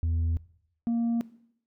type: tone pair in turn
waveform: sine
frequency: 82.41 / 233.1 Hz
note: E2 / A#3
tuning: 0 / 0 cents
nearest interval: octave + tritone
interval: 1800 cents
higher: second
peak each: -21 dBFS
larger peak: neither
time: 0.03-0.37 / 0.87-1.21 s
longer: neither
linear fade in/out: 0 ms
effects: noise-tail reverb RT60 0.7 s tail -21 dB re dry + tanh soft clip ceiling -23 dBFS